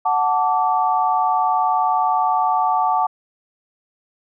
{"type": "chord", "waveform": "sine", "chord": "D major", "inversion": "first", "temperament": "equal with one note detuned", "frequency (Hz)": [740, 880, 1159.8], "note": ["F#5", "A5", "D6"], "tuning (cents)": [0, 0, -22], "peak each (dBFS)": [-19, -19, -21], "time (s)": [0.05, 3.07], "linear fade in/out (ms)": 10, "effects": []}